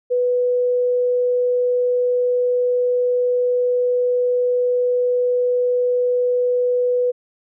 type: tone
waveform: sine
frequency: 493.9 Hz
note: B4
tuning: in tune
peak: -15 dBFS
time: 0.1-7.12 s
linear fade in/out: 20 ms
effects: none